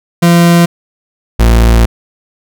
40% pulse tone pair in turn, 171.3 / 57.16 Hz, F3 / A#1, -33 / -33 cents, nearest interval octave + perfect fifth, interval 1900 cents, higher first, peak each -3 dBFS, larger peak neither, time 0.22-0.66 / 1.39-1.86 s, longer second, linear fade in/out 10 ms, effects none

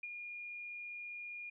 sine tone with ADSR envelope, 2425 Hz, D#7, 45 cents flat, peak -39 dBFS, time 0.03-1.5 s, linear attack 5 ms, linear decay 34 ms, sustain -4 dB, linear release 8 ms, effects none

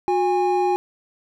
triangle tone pair together, 362.3 / 818 Hz, F#4 / G#5, -36 / -26 cents, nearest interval octave + major second, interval 1410 cents, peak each -18 dBFS, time 0.08-0.76 s, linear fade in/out 0 ms, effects none

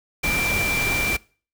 sine tone in noise, 2355 Hz, D7, 4 cents sharp, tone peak -22 dBFS, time 0.23-1.17 s, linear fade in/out 10 ms, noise pink, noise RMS -26 dBFS, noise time 0.23-1.17 s, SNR +1 dB, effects noise-tail reverb RT60 0.4 s tail -23 dB re dry

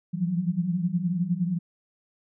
sine tone cluster, 167.5 / 175.9 / 186.8 Hz, E3 / F3 / F#3, +28 / +13 / +17 cents, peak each -28 dBFS, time 0.13-1.59 s, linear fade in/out 20 ms, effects none

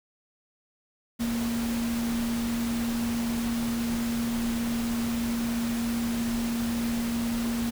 sine tone in noise, 233.5 Hz, A#3, 3 cents sharp, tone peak -26 dBFS, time 1.19-7.71 s, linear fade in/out 20 ms, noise pink, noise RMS -36 dBFS, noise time 1.19-7.71 s, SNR +7 dB, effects none

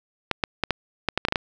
clicks, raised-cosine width 0.3 ms, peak -5 dBFS, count 10, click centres 0.313 / 0.438 / 0.637 / 0.707 / 1.087 / 1.176 / 1.251 / 1.285 / 1.324 / 1.358 s, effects none

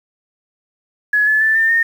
sine tone with pitch steps, 1691 / 1725.5 / 1760.8 / 1796.7 / 1833.4 Hz, G#6 / A6 / A6 / A6 / A#6, +31 / -34 / +1 / +36 / -29 cents, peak -11 dBFS, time 1.13-1.83 s, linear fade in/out 5 ms, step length 140 ms, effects 7-bit

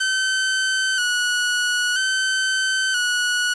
sawtooth tone with vibrato, 1500 Hz, F#6, 23 cents sharp, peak -15 dBFS, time 0-3.54 s, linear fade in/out 10 ms, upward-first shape square, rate 0.51 Hz, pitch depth 41 cents each way, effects resampled to 22050 Hz + 7-bit

